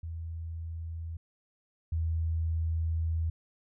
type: tone pair in turn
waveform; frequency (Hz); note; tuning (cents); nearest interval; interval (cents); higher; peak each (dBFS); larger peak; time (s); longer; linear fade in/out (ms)
sine; 82.3 / 81.5; E2 / E2; -2 / -19; unison; 17; first; -35 / -27; second; 0.03-1.17 / 1.92-3.3; second; 5
effects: none